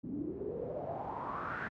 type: noise with low-pass filter sweep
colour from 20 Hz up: pink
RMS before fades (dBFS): -39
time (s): 0.03-1.69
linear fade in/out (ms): 20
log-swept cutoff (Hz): 250 to 1700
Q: 6.4
effects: high-pass 100 Hz 12 dB/octave